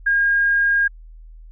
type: tone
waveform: sine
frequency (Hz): 1622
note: G#6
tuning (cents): -41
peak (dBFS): -14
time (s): 0.06-0.88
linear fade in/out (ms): 10
effects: added 40 Hz sine -38 dBFS peak until 1.51 s